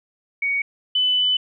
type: tone pair in turn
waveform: sine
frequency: 2240 / 3001 Hz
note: C#7 / F#7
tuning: +18 / +24 cents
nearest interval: perfect fourth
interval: 506 cents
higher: second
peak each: -19 / -16 dBFS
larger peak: second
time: 0.42-0.62 / 0.95-1.37 s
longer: second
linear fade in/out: 5 ms
effects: none